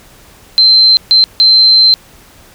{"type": "tone bursts at uneven times", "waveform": "sine", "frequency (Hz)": 4108, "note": "C8", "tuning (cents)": -33, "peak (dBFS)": -3, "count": 3, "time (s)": [[0.58, 0.97], [1.11, 1.24], [1.4, 1.94]], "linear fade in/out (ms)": 0, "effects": ["pink hiss -41 dBFS RMS until 2.54 s"]}